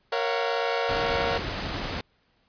sawtooth chord, Gb major seventh, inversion first, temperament equal with one note detuned, 466.2 / 554.4 / 682.1 / 740 Hz, Bb4 / Db5 / F5 / Gb5, 0 / 0 / -41 / 0 cents, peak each -24 / -26 / -28 / -28 dBFS, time 0.12-1.38 s, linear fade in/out 5 ms
pink noise, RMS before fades -31 dBFS, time 0.89-2.01 s, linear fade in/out 2 ms
effects pink hiss -67 dBFS RMS until 2.48 s + resampled to 11025 Hz

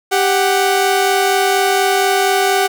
sawtooth tone pair together, 393.6 / 743 Hz, G4 / F#5, +7 / +7 cents, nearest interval major seventh, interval 1100 cents, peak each -11 dBFS, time 0.11-2.68 s, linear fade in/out 20 ms, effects none

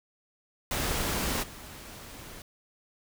pink noise with level steps, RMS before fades -30 / -45 dBFS, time 0.71-2.42 s, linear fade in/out 2 ms, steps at 1.42 s, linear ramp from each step 20 ms, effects none

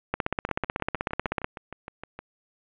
two click trains, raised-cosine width 0.5 ms, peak -22 / -10 dBFS, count 12 / 22, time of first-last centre 0.49-2.19 / 0.14-1.444 s, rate 6.47 / 16.1 Hz, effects resampled to 8000 Hz + 8-bit

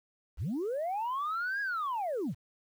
sine linear two-way sweep, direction up then down, 38.89 to 1669 to 84.7 Hz, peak -29 dBFS, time 0.37-2.35 s, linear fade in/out 50 ms, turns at 1.61 s, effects tanh soft clip ceiling -28 dBFS + 10-bit

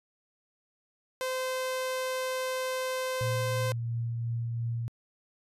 sawtooth tone, 516 Hz, C5, 24 cents flat, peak -26 dBFS, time 1.21-3.72 s, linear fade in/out 0 ms
sine tone with tremolo, 116.7 Hz, A#2, 2 cents sharp, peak -28 dBFS, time 3.21-4.88 s, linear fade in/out 0 ms, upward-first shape triangle, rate 2.9 Hz, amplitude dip 25%
effects resampled to 32000 Hz

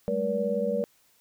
sine tone cluster, 196.3 / 214.4 / 480.8 / 573 Hz, G3 / A3 / B4 / D5, +3 / -45 / -46 / -43 cents, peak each -33 / -33 / -28 / -29 dBFS, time 0.08-0.84 s, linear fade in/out 0 ms, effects white hiss -64 dBFS RMS until 1.2 s

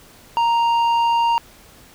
triangle tone with tanh clipping, 932 Hz, A#5, 1 cent flat, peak -16 dBFS, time 0.37-1.38 s, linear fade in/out 0 ms, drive 12 dB, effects pink hiss -47 dBFS RMS until 1.94 s

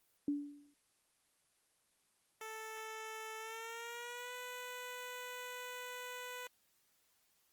sine tone with exponential decay, 288.7 Hz, D4, 30 cents flat, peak -30 dBFS, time 0.28-0.74 s, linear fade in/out 2 ms, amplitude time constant 100 ms
10% pulse tone with pitch glide, 440 to 496.7 Hz, A4 to B4, 0 to +10 cents, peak -36 dBFS, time 2.41-6.47 s, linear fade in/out 2 ms, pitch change +210 cents, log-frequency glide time 3.38-4.33 s
effects white hiss -75 dBFS RMS until 7.52 s + Opus 24 kbps

